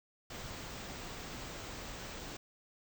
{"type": "band-stop noise", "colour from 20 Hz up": "pink", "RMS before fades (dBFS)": -45, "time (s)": [0.3, 2.37], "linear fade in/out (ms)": 5, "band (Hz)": [8200, 15000], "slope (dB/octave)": 96, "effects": []}